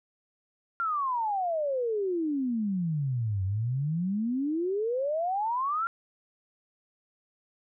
sine exponential two-way sweep, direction down then up, 1396.9 to 92.5 to 1396.9 Hz, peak -26 dBFS, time 0.8-5.87 s, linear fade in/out 0 ms, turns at 3.44 s, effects none

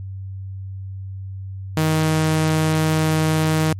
sawtooth tone, 157.3 Hz, D#3, 19 cents sharp, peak -12 dBFS, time 1.77-3.73 s, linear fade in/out 2 ms, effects added 96 Hz sine -28 dBFS peak until 3.79 s + MP3 64 kbps

